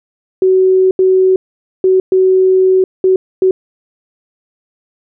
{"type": "tone bursts at uneven times", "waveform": "sine", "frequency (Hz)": 375.3, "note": "F#4", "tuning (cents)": 25, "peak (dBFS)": -6, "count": 6, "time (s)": [[0.42, 0.91], [0.99, 1.36], [1.84, 2], [2.12, 2.84], [3.04, 3.16], [3.42, 3.51]], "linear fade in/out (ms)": 2, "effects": []}